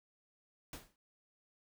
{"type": "noise with exponential decay", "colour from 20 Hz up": "pink", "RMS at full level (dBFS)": -43, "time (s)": [0.73, 0.96], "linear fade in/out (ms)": 2, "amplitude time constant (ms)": 48, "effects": []}